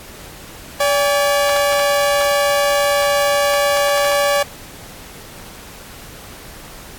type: tone pair together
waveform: sawtooth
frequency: 572.8 / 810 Hz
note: D5 / G#5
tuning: -43 / -43 cents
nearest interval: tritone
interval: 600 cents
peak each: -10 / -18 dBFS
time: 0.8-4.43 s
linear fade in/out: 5 ms
effects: pink hiss -37 dBFS RMS until 6.98 s + AAC 64 kbps